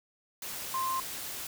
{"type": "tone in noise", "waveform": "sine", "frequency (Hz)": 1049, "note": "C6", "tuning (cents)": 4, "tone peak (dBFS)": -29, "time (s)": [0.74, 1], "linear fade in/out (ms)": 2, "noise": "white", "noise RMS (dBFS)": -39, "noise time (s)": [0.42, 1.47], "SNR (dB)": 7, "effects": []}